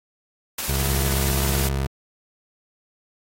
white noise with tremolo, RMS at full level -26 dBFS, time 0.58-1.69 s, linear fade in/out 5 ms, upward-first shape triangle, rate 19 Hz, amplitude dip 30%
25% pulse tone, 67.8 Hz, C#2, 38 cents flat, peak -18 dBFS, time 0.68-1.87 s, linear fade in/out 10 ms
effects AAC 48 kbps

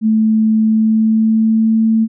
sine tone with pitch glide, 219 to 222.6 Hz, A3 to A3, -8 to +20 cents, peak -9 dBFS, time 0.01-2.08 s, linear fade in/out 50 ms, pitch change +28 cents, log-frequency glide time 0.61-1.83 s, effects none

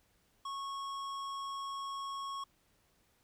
triangle tone with hard clipping, 1100 Hz, C#6, 14 cents flat, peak -40 dBFS, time 0.45-2.44 s, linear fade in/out 5 ms, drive 16 dB, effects pink hiss -72 dBFS RMS until 3.23 s

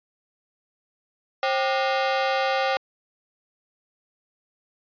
sawtooth ring-modulated tone, 659 Hz, E5, 1 cent flat, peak -14 dBFS, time 1.43-2.77 s, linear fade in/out 0 ms, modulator 124 Hz, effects resampled to 11025 Hz

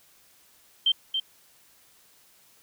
sine tone with echo, 3136 Hz, G7, in tune, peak -18 dBFS, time 0.86-0.92 s, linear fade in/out 5 ms, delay 280 ms, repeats 1, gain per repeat -6 dB, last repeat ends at 1.2 s, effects white hiss -59 dBFS RMS until 2.62 s

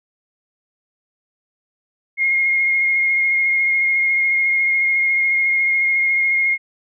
sine tone with vibrato, 2143 Hz, C7, 41 cents sharp, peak -14 dBFS, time 2.17-6.58 s, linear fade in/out 50 ms, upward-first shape triangle, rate 14 Hz, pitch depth 19 cents each way, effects none

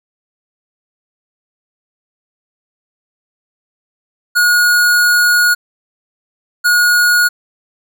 square tone pair in turn, 1445 / 1445 Hz, F#6 / F#6, -41 / -41 cents, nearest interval unison, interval 0 cents, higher neither, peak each -9 dBFS, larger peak neither, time 4.35-5.55 / 6.64-7.29 s, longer first, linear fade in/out 20 ms, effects none

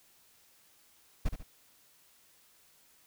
brown noise with echo, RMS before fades -26 dBFS, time 1.25-1.29 s, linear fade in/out 10 ms, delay 71 ms, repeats 2, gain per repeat -8 dB, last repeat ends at 1.432 s, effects white hiss -64 dBFS RMS until 3.06 s

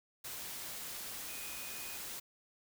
sine tone in noise, 2489 Hz, D#7, in tune, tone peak -51 dBFS, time 1.28-1.97 s, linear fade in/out 10 ms, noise white, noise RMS -44 dBFS, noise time 0.24-2.2 s, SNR -10 dB, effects none

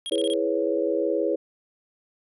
square tone bursts, 3262 Hz, G#7, 32 cents flat, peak -30 dBFS, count 5, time 0.06-0.336 s, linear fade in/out 0 ms, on 36 ms, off 24 ms
sine chord, C# minor seventh, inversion first, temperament equal, 329.6 / 415.3 / 493.9 / 554.4 Hz, E4 / G#4 / B4 / C#5, 0 / 0 / 0 / 0 cents, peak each -27 dBFS, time 0.11-1.36 s, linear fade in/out 10 ms
effects resampled to 32000 Hz

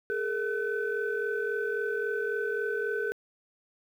sine tone cluster, 414.7 / 458.4 / 1514 Hz, G#4 / A#4 / F#6, -3 / -29 / +39 cents, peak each -31 / -32 / -32 dBFS, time 0.1-3.12 s, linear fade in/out 0 ms, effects tanh soft clip ceiling -20 dBFS + 10-bit

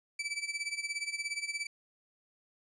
sawtooth tone with tremolo, 2314 Hz, D7, 26 cents flat, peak -28 dBFS, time 0.19-1.67 s, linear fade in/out 5 ms, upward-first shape sine, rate 17 Hz, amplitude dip 80%, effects resampled to 22050 Hz

